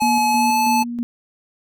square tone with pitch glide, 853 to 867.9 Hz, G#5 to A5, +46 to -24 cents, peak -16 dBFS, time 0-0.84 s, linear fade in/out 20 ms, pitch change +30 cents, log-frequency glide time 0.28-0.56 s
sine tone with tremolo, 238.3 Hz, A#3, 38 cents sharp, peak -19 dBFS, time 0.02-1.03 s, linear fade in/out 0 ms, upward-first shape square, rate 3.1 Hz, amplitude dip 45%
effects none

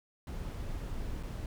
brown noise with dropouts, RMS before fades -38 dBFS, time 0.27-1.46 s, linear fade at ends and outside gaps 2 ms, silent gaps 1.229-1.233 s, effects none

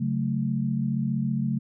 sine chord, F# minor, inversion second, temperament equal, 138.59 / 185 / 220 Hz, C#3 / F#3 / A3, 0 / 0 / 0 cents, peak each -27 / -30 / -27 dBFS, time 0-1.59 s, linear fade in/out 10 ms, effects none

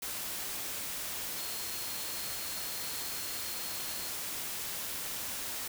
sine tone in noise, 4265 Hz, C8, 32 cents sharp, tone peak -46 dBFS, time 1.37-4.09 s, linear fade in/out 5 ms, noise white, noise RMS -38 dBFS, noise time 0.02-5.68 s, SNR -11 dB, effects none

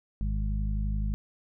harmonic tone, 51.7 Hz, G#1, 7 cents flat, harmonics 1 / 2 / 3 / 4, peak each -27 / -36 / -38 / -38 dBFS, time 0.21-1.14 s, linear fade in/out 0 ms, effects none

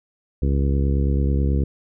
harmonic tone, 69.2 Hz, C#2, 2 cents flat, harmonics 1 / 2 / 3 / 4 / 5 / 6 / 7, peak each -18 / -24 / -28 / -30 / -32 / -34 / -35 dBFS, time 0.42-1.64 s, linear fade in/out 5 ms, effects none

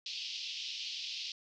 pink band-pass noise, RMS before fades -41 dBFS, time 0.06-1.32 s, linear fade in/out 2 ms, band 2700 to 5400 Hz, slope 48 dB/octave, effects none

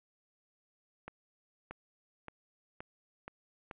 accelerating click train, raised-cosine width 0.5 ms, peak -28 dBFS, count 6, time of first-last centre 1.08-3.712 s, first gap 630 ms, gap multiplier 0.91, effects resampled to 8000 Hz + 10-bit

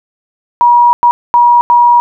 sine tone bursts at uneven times, 959 Hz, A#5, 49 cents sharp, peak -3 dBFS, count 4, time 0.61-0.93 / 1.03-1.11 / 1.34-1.61 / 1.7-2 s, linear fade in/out 0 ms, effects none

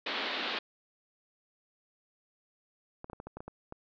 white band-pass noise, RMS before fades -35 dBFS, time 0.06-0.59 s, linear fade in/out 5 ms, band 210 to 4100 Hz, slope 48 dB/octave
clicks, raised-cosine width 1 ms, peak -28 dBFS, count 9, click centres 3.044 / 3.099 / 3.132 / 3.201 / 3.27 / 3.37 / 3.405 / 3.48 / 3.724 s
effects none

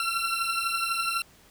20% pulse beating tone pair, 1351 / 1363 Hz, E6 / F6, +42 / -43 cents, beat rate 12 Hz, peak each -24 dBFS, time 0-1.22 s, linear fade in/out 2 ms, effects pink hiss -56 dBFS RMS until 1.5 s

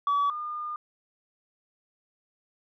sine tone pair in turn, 1142 / 1212.7 Hz, D6 / D#6, -49 / -45 cents, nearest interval minor second, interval 104 cents, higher second, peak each -20 / -31 dBFS, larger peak first, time 0.07-0.3 / 0.3-0.76 s, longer second, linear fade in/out 2 ms, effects tanh soft clip ceiling -20 dBFS

